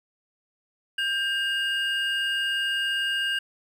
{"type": "tone pair together", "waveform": "triangle", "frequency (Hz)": [1591.5, 2844], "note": ["G6", "F7"], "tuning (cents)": [26, 31], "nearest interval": "minor seventh", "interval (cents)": 1005, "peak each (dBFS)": -25, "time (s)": [0.98, 3.39], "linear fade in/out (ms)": 5, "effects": ["10-bit"]}